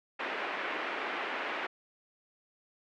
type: band-pass noise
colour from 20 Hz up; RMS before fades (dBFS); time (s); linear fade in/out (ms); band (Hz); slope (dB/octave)
white; -36; 0.19-1.67; 10; 280 to 2400; 24
effects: none